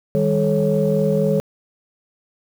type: tone cluster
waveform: sine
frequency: 156.6 / 200.5 / 431 / 550 Hz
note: D#3 / G3 / A4 / C#5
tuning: +11 / +39 / -36 / -14 cents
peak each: -20 dBFS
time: 0.15-1.4 s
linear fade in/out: 0 ms
effects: tanh soft clip ceiling -6 dBFS + 7-bit